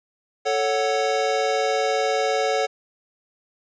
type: chord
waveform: square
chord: F# minor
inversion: first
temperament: equal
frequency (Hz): 440 / 554.4 / 740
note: A4 / C#5 / F#5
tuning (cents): 0 / 0 / 0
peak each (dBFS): -25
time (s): 0.45-2.67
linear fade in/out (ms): 20
effects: resampled to 16000 Hz + 9-bit